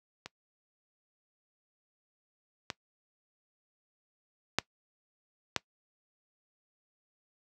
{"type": "clicks", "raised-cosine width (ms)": 0.2, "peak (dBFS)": [-23, -16, -7, -9], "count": 4, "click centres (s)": [0.26, 2.702, 4.586, 5.563], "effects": ["noise-tail reverb RT60 0.1 s tail -22 dB re dry", "high-pass 80 Hz 12 dB/octave"]}